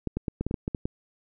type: clicks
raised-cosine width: 3 ms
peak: -15 dBFS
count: 10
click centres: 0.073 / 0.17 / 0.282 / 0.41 / 0.466 / 0.511 / 0.542 / 0.679 / 0.748 / 0.855 s
effects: none